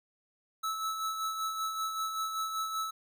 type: tone with tremolo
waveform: square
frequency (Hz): 1306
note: E6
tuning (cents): -17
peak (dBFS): -31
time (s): 0.63-2.91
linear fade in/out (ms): 10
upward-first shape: sine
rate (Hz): 5.2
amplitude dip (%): 45
effects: none